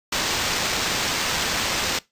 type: noise with sample-and-hold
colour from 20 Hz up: white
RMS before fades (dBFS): -24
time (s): 0.12-1.99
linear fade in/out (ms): 5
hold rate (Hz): 11025
effects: noise-tail reverb RT60 0.2 s tail -21 dB re dry + resampled to 32000 Hz